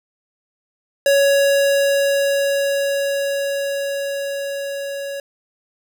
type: tone with level ramp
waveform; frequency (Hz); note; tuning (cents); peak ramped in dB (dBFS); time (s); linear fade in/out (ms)
square; 558; C#5; +11; -12 to -26; 1.06-5.2; 2
effects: none